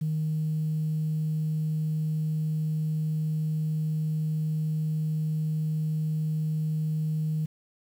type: tone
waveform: sine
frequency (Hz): 155.6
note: D#3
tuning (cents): 0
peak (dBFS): -24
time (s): 0.01-7.46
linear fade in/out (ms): 10
effects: tanh soft clip ceiling -21 dBFS + 9-bit